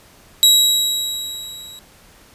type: tone with level ramp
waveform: sawtooth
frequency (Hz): 3859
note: B7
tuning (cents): -41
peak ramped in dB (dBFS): -4 to -33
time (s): 0.43-1.79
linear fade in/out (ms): 0
effects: pink hiss -48 dBFS RMS until 2.34 s + resampled to 32000 Hz